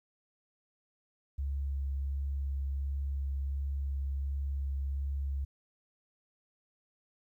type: tone with vibrato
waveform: sine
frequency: 69 Hz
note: C#2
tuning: 7 cents flat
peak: -31 dBFS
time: 1.38-5.45 s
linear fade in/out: 10 ms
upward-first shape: sine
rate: 1.4 Hz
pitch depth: 12 cents each way
effects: 12-bit